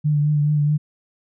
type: tone with vibrato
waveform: sine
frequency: 148.5 Hz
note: D3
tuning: 20 cents sharp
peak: -15 dBFS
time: 0.04-0.78 s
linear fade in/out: 20 ms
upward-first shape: triangle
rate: 4.7 Hz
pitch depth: 33 cents each way
effects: none